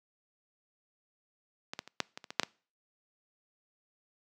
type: clicks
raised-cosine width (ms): 0.2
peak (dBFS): -20 / -18 / -29 / -10 / -23 / -29 / -22 / -6 / -13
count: 9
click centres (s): 1.735 / 1.791 / 1.876 / 2.003 / 2.175 / 2.242 / 2.305 / 2.397 / 2.433
effects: noise-tail reverb RT60 0.4 s tail -25 dB re dry + high-pass 150 Hz 12 dB/octave